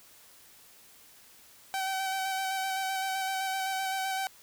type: tone with vibrato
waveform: sawtooth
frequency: 766 Hz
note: G5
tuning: 40 cents flat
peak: -26 dBFS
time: 1.74-4.27 s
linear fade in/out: 0 ms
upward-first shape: square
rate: 7.8 Hz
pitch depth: 15 cents each way
effects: white hiss -56 dBFS RMS until 4.42 s